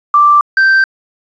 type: tone pair in turn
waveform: sine / triangle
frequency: 1174.7 / 1562.6 Hz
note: D6 / G6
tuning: 0 / -6 cents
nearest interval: perfect fourth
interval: 494 cents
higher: second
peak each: -4 dBFS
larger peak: neither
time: 0.14-0.41 / 0.57-0.84 s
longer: neither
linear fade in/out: 2 ms
effects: resampled to 16000 Hz + 7-bit